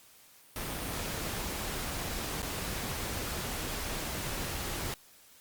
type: noise with dropouts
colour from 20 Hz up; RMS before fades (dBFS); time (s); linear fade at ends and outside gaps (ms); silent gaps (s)
pink; -36; 0.56-4.94; 1; 2.42-2.428
effects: white hiss -58 dBFS RMS until 5.4 s + Opus 48 kbps